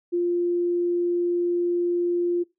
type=tone; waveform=sine; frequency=349.2 Hz; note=F4; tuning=in tune; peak=-20 dBFS; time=0.12-2.44 s; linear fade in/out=20 ms; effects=noise-tail reverb RT60 0.2 s tail -21 dB re dry